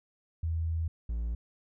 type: tone pair in turn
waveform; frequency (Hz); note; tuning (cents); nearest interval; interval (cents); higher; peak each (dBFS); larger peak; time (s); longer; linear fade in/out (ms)
sine / triangle; 81.8 / 57.39; E2 / A#1; -13 / -26; tritone; 613; first; -28; neither; 0.43-0.88 / 1.09-1.35; first; 5
effects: none